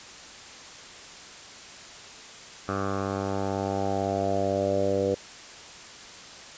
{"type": "tone with low-pass filter sweep", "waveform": "10% pulse", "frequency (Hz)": 98, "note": "G2", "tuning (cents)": 0, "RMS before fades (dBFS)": -27, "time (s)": [2.68, 5.15], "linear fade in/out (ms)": 10, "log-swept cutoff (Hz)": [1200, 510], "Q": 5.4, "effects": ["white hiss -44 dBFS RMS until 6.57 s", "resampled to 16000 Hz"]}